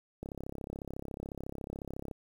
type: click train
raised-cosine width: 2 ms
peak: -26 dBFS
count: 65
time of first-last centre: 0.23-2.112 s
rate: 34 Hz
effects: 9-bit